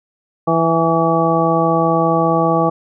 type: harmonic tone with a mistuned harmonic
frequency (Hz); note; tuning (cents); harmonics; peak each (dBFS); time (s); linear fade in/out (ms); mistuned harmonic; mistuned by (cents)
165.1; E3; +3; 1 / 2 / 3 / 4 / 5 / 7; -19 / -19 / -19 / -19 / -19 / -19; 0.47-2.7; 10; 7; -21
effects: none